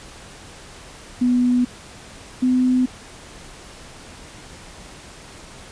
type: tone pair in turn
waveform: sine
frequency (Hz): 246.9 / 253.5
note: B3 / B3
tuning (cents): 0 / +45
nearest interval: unison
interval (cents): 45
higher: second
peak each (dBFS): -14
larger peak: neither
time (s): 1.21-1.65 / 2.42-2.86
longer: neither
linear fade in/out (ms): 10
effects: pink hiss -41 dBFS RMS until 5.71 s + resampled to 22050 Hz